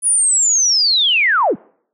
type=linear sweep; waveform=sine; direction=down; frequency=9950 to 129.5 Hz; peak=-11 dBFS; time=0.02-1.56 s; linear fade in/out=50 ms; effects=noise-tail reverb RT60 0.6 s tail -25 dB re dry